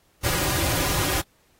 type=noise with comb filter; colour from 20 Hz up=pink; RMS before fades=-24 dBFS; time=0.23-1.22 s; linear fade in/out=20 ms; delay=4.5 ms; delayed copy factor=-1; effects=pink hiss -63 dBFS RMS until 1.59 s + AAC 48 kbps